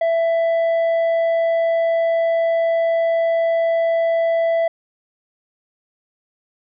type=tone with tanh clipping; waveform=sine; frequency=664 Hz; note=E5; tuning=12 cents sharp; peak=-16 dBFS; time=0.01-4.68 s; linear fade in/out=5 ms; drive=5 dB; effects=none

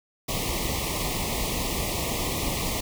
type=band-stop noise; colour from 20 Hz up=pink; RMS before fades=-28 dBFS; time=0.28-2.81 s; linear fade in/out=10 ms; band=1200 to 1900 Hz; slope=96 dB/octave; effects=none

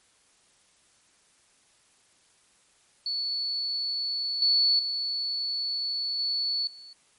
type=tone with level steps; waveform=sine; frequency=4435 Hz; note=C#8; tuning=in tune; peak=-27 / -19 / -27 / -25 / -44 dBFS; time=3.06-6.93 s; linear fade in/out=2 ms; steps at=4.42 / 4.79 / 6.19 / 6.67 s; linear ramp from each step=2 ms; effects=white hiss -63 dBFS RMS until 7.18 s + MP3 48 kbps

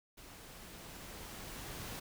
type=noise with level ramp; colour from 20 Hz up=pink; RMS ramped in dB=-54 to -44 dBFS; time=0.17-2 s; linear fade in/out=10 ms; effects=none

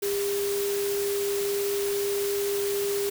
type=tone in noise; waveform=sine; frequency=402.5 Hz; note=G4; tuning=46 cents sharp; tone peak=-25 dBFS; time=0.02-3.1 s; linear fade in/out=10 ms; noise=white; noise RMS=-34 dBFS; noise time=0.02-3.1 s; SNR=+6 dB; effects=none

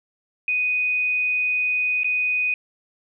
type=tone with dropouts; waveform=sine; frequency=2490 Hz; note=D#7; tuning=1 cent sharp; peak=-19 dBFS; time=0.48-2.54 s; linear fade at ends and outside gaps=2 ms; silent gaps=2.034-2.044 s; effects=none

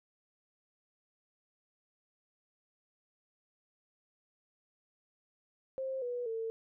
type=tone with pitch steps; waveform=sine; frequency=529 / 487.9 / 450 Hz; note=C5 / B4 / A4; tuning=+19 / -21 / +39 cents; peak=-34 dBFS; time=5.78-6.5 s; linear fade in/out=0 ms; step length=240 ms; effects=none

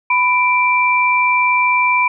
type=tone pair together; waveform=sine; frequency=995.4 / 2349 Hz; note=B5 / D7; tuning=+13 / 0 cents; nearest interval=octave + minor third; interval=1487 cents; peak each=-14 dBFS; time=0.1-2.08 s; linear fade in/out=5 ms; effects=none

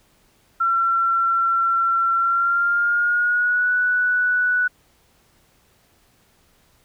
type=tone with pitch glide; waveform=sine; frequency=1357 to 1479.8 Hz; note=E6 to F#6; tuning=+50 to 0 cents; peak=-16 dBFS; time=0.6-4.68 s; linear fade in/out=10 ms; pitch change=+150 cents; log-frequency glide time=2.16-3.72 s; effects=pink hiss -59 dBFS RMS until 6.84 s

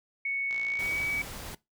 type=tone with pitch glide; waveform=sine; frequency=2217 to 2273 Hz; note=C#7 to C#7; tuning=0 to +43 cents; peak=-28 dBFS; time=0.25-1.22 s; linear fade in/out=5 ms; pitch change=+43 cents; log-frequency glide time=0.66-1.01 s
type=click train; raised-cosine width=0.2 ms; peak=-27 dBFS; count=33; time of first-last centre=0.51-1.069 s; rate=57.2 Hz
type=noise; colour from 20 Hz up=pink; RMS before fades=-41 dBFS; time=0.79-1.55 s; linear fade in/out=5 ms
effects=noise-tail reverb RT60 0.2 s tail -20 dB re dry

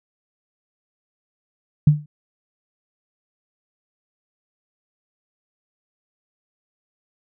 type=tone with exponential decay; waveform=sine; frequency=149.2 Hz; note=D3; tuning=28 cents sharp; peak=-5 dBFS; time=1.87-2.06 s; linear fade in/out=5 ms; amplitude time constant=41 ms; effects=none

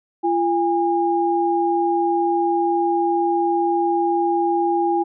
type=tone pair together; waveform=sine; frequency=342.5 / 814.6 Hz; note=F4 / G#5; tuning=-34 / -34 cents; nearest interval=octave + minor third; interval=1500 cents; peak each=-19 dBFS; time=0.23-5.04 s; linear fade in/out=20 ms; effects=none

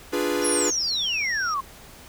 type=chord; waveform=45% pulse; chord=D diminished seventh; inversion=none; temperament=equal; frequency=293.7 / 349.2 / 415.3 / 493.9 Hz; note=D4 / F4 / Ab4 / Cb5; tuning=0 / 0 / 0 / 0 cents; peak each=-28 dBFS; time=0.12-0.71 s; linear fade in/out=20 ms
type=tone; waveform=sine; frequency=5588 Hz; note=F8; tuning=in tune; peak=-31 dBFS; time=0.42-1.54 s; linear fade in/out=2 ms
type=exponential sweep; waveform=sine; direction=down; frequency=11175 to 1046.5 Hz; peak=-23 dBFS; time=0.44-1.61 s; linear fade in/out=10 ms
effects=pink hiss -46 dBFS RMS until 2.08 s

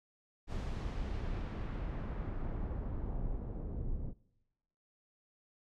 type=noise with low-pass filter sweep; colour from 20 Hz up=brown; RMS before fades=-38 dBFS; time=0.47-4.14 s; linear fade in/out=50 ms; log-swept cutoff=7200 to 380 Hz; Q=0.75; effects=noise-tail reverb RT60 1.0 s tail -23 dB re dry

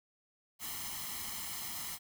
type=noise with comb filter; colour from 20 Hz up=white; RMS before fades=-41 dBFS; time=0.59-1.99 s; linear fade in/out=50 ms; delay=0.97 ms; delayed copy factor=+0.7; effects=none

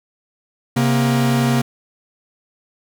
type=tone pair together; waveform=45% pulse; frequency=133.82 / 236.8 Hz; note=C3 / A#3; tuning=+39 / +27 cents; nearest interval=minor seventh; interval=988 cents; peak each=-17 dBFS; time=0.76-1.62 s; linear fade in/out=10 ms; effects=none

